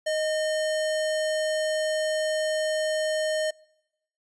sine tone with sample-and-hold, 622.3 Hz, D#5, in tune, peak -23 dBFS, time 0.06-3.51 s, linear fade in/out 10 ms, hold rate 2450 Hz, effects noise-tail reverb RT60 0.9 s tail -25 dB re dry + resampled to 22050 Hz

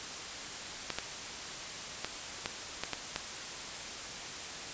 clicks, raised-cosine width 0.2 ms, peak -15 dBFS, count 7, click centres 0.903 / 0.986 / 2.046 / 2.459 / 2.836 / 2.933 / 3.161 s, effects white hiss -41 dBFS RMS until 4.73 s + resampled to 16000 Hz

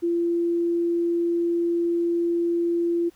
sine tone, 341.7 Hz, F4, 38 cents flat, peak -20 dBFS, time 0.02-3.1 s, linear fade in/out 20 ms, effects pink hiss -59 dBFS RMS until 3.15 s

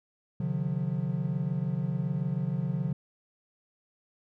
triangle tone cluster, 133.6 / 152.3 / 179.2 Hz, C3 / D#3 / F3, +36 / -37 / +45 cents, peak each -30 dBFS, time 0.4-2.93 s, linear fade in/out 5 ms, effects none

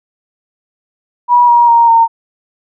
sine tone with pitch steps, 969 / 951.3 / 933.8 / 916.7 Hz, B5 / A#5 / A#5 / A#5, -33 / +35 / +3 / -29 cents, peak -4 dBFS, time 1.28-2.08 s, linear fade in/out 50 ms, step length 200 ms, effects none

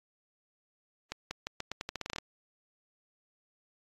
accelerating click train, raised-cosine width 0.2 ms, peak -18 dBFS, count 14, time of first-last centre 1.12-2.184 s, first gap 190 ms, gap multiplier 0.84, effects AAC 32 kbps

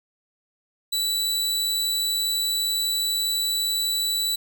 sawtooth tone, 3951 Hz, B7, in tune, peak -19 dBFS, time 0.92-4.36 s, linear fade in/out 10 ms, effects none

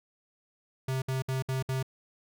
square tone bursts, 131.5 Hz, C3, 9 cents sharp, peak -29 dBFS, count 5, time 0.88-1.828 s, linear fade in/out 5 ms, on 140 ms, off 62 ms, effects none

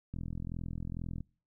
click train, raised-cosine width 5 ms, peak -27 dBFS, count 46, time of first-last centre 0.14-1.206 s, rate 42.2 Hz, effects noise-tail reverb RT60 0.4 s tail -25 dB re dry

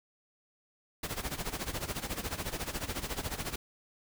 pink noise with tremolo, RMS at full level -34 dBFS, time 1.03-3.56 s, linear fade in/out 5 ms, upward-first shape sine, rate 14 Hz, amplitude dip 80%, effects none

